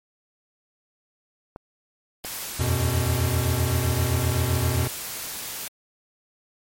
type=clicks; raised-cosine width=1 ms; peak=-23 dBFS; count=3; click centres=1.561 / 2.248 / 2.703 s
type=noise; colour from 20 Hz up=white; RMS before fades=-33 dBFS; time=2.24-5.68 s; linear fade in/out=2 ms
type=chord; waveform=square; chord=E suspended second; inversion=none; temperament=equal with one note detuned; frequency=82.41 / 90.13 / 123.47 Hz; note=E2 / F#2 / B2; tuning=0 / -45 / 0 cents; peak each=-28 / -26 / -25 dBFS; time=2.59-4.88 s; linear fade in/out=10 ms
effects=MP3 64 kbps